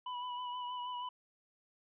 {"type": "tone with vibrato", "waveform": "square", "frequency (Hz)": 987.8, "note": "B5", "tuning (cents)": 0, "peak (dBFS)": -39, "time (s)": [0.06, 1.09], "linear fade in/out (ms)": 5, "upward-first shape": "sine", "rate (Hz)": 6.3, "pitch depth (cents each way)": 26, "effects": ["resampled to 8000 Hz", "13-bit"]}